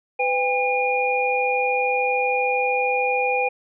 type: tone cluster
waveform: sine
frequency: 503 / 803 / 2432 Hz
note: B4 / G5 / D#7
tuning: +32 / +41 / -40 cents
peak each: -23 dBFS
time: 0.19-3.49 s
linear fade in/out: 10 ms
effects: none